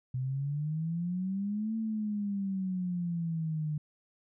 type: exponential two-way sweep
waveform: sine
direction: up then down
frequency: 126.1 to 224.4 to 149.8 Hz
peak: -30 dBFS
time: 0.14-3.78 s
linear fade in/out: 5 ms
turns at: 1.76 s
effects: none